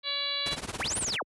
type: harmonic tone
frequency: 567 Hz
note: C#5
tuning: 39 cents sharp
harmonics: 1 / 2 / 3 / 4 / 5 / 6 / 7 / 8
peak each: -43 / -42 / -43 / -38 / -40 / -36 / -31 / -43 dBFS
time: 0.03-0.57 s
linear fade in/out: 50 ms
type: noise with tremolo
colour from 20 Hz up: pink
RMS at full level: -32 dBFS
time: 0.46-1.17 s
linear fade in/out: 0 ms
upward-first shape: triangle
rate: 18 Hz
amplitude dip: 95%
type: linear two-way sweep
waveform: sine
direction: up then down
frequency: 110 to 9840 to 110 Hz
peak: -29 dBFS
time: 0.79-1.23 s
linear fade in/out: 10 ms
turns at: 0.98 s
effects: high-pass 60 Hz 12 dB/octave + resampled to 24000 Hz